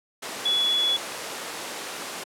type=tone in noise; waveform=sine; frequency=3400 Hz; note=G#7; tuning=40 cents sharp; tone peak=-20 dBFS; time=0.45-0.97 s; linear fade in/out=10 ms; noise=pink; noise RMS=-32 dBFS; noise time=0.22-2.24 s; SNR=+9 dB; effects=high-pass 400 Hz 12 dB/octave + low-pass 11000 Hz 12 dB/octave